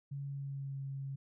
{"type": "tone with pitch glide", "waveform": "sine", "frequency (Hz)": [140, 136.72], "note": ["C#3", "C#3"], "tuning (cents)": [18, -24], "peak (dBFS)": -38, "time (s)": [0.11, 1.16], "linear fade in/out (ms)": 10, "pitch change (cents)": -42, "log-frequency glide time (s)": [0.24, 0.8], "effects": []}